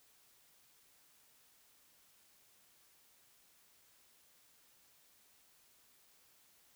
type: silence
effects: white hiss -68 dBFS RMS until 6.75 s